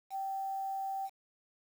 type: tone with quantisation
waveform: sine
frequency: 777 Hz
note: G5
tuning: 16 cents flat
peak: -34 dBFS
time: 0.1-1.1 s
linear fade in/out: 50 ms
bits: 9
effects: none